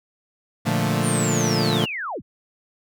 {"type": "chord", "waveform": "sawtooth", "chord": "Bb major seventh", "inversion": "none", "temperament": "equal", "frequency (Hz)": [116.54, 146.83, 174.61, 220], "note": ["Bb2", "D3", "F3", "A3"], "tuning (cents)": [0, 0, 0, 0], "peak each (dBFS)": -21, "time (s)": [0.65, 1.86], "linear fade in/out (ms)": 20}
{"type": "linear sweep", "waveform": "sine", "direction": "down", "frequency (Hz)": [9397, 34.07], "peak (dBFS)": -26, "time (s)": [1.02, 2.22], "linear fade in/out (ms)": 50}
{"effects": []}